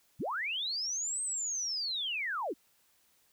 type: linear two-way sweep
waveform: sine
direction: up then down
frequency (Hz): 65.41 to 8372 to 221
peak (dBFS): -32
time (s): 0.19-2.54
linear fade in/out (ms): 20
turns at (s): 1.22
effects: white hiss -69 dBFS RMS until 3.32 s